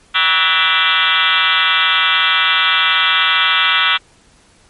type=tone with frequency modulation; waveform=sine; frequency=2349 Hz; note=D7; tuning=in tune; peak=-10 dBFS; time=0.14-3.98 s; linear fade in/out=20 ms; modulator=174 Hz; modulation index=7; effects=pink hiss -50 dBFS RMS until 4.69 s + MP3 48 kbps